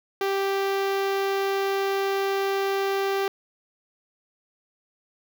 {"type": "tone with notch filter", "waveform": "sawtooth", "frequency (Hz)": 392, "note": "G4", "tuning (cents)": 0, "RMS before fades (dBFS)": -25, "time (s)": [0.21, 3.28], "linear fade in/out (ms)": 2, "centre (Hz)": 8600, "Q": 0.69, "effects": []}